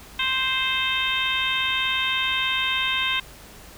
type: harmonic tone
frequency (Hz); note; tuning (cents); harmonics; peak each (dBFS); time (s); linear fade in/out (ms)
523.3; C5; 0; 2 / 3 / 4 / 5 / 6 / 7; -30 / -30 / -29 / -27 / -27 / -28; 0.19-3.2; 5
effects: added 50 Hz sine -49 dBFS peak until 3.77 s + pink hiss -45 dBFS RMS until 3.77 s